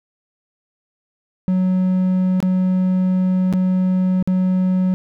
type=tone with dropouts; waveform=triangle; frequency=185 Hz; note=F#3; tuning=in tune; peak=-12 dBFS; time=1.48-4.94 s; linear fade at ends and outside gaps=0 ms; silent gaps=2.403-2.427 / 3.527-3.536 / 4.226-4.275 s; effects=none